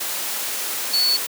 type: tone in noise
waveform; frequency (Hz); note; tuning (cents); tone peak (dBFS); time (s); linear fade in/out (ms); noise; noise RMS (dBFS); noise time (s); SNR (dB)
sine; 4435; C#8; 0; -16; 0.93-1.17; 10; white; -26; 0-1.27; +7
effects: high-pass 300 Hz 12 dB/octave